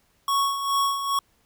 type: tone with tremolo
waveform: square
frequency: 1108.7 Hz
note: C#6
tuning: in tune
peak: -20 dBFS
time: 0.28-1.19 s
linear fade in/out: 2 ms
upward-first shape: sine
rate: 2.4 Hz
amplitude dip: 60%
effects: pink hiss -65 dBFS RMS until 1.45 s